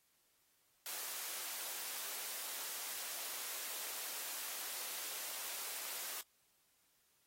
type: high-pass noise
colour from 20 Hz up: white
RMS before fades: -44 dBFS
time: 0.86-6.21 s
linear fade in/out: 0 ms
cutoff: 470 Hz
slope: 12 dB/octave
effects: white hiss -75 dBFS RMS until 7.26 s + AAC 48 kbps